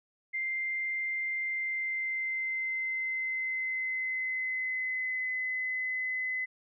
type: tone with pitch glide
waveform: sine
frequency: 2093 to 2025 Hz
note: C7 to B6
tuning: 0 to +43 cents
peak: -30 dBFS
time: 0.33-6.46 s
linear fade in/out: 20 ms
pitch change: -57 cents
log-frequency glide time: 1.39-5.39 s
effects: none